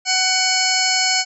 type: harmonic tone with a mistuned harmonic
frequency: 748 Hz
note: F#5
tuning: 19 cents sharp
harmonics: 1 / 2 / 3 / 4 / 6 / 7 / 8 / 9 / 10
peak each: -24 / -27 / -22 / -28 / -21 / -22 / -29 / -25 / -27 dBFS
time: 0.05-1.25 s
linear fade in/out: 50 ms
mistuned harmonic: 6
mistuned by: -46 cents
effects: none